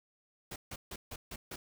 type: noise bursts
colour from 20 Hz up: pink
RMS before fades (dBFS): -43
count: 6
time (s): 0.51-1.56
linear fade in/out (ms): 5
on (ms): 50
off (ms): 150
effects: none